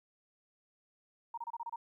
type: tone bursts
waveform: sine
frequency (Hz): 932.3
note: A#5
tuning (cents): 0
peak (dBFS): -37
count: 7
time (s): 1.34-1.76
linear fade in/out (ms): 5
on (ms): 36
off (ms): 28
effects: 13-bit